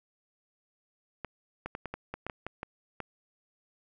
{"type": "clicks", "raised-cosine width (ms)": 0.5, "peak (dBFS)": -21, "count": 11, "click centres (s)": [1.247, 1.66, 1.751, 1.857, 1.94, 2.14, 2.266, 2.298, 2.466, 2.631, 3.003], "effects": []}